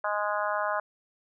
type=harmonic tone; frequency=207.7 Hz; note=G#3; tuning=in tune; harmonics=3 / 4 / 5 / 6 / 7 / 8; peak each=-31 / -34 / -32 / -34 / -34 / -39 dBFS; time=0.04-0.8 s; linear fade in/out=5 ms; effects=none